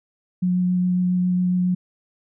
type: tone with vibrato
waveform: sine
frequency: 180.7 Hz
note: F#3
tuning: 41 cents flat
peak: -17 dBFS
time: 0.42-1.75 s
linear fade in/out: 10 ms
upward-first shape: sine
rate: 7.3 Hz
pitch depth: 9 cents each way
effects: none